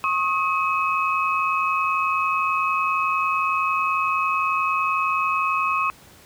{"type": "tone cluster", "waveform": "sine", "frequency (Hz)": [1089, 1260, 2549], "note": ["C#6", "D#6", "D#7"], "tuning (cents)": [-31, 21, 41], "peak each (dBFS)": [-22, -25, -25], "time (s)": [0.04, 5.9], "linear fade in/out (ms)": 0, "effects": ["pink hiss -49 dBFS RMS until 6.25 s", "high-pass 60 Hz 12 dB/octave"]}